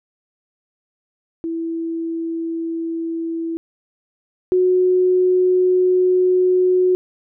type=tone pair in turn; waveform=sine; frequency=330 / 366.3 Hz; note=E4 / F#4; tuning=+2 / -17 cents; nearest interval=major second; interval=181 cents; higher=second; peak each=-21 / -12 dBFS; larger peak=second; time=1.44-3.57 / 4.52-6.95 s; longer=second; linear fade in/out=0 ms; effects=none